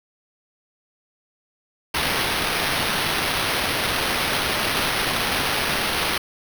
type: noise with sample-and-hold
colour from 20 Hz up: white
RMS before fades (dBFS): -23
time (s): 1.94-6.18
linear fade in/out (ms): 5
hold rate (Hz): 7350
effects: none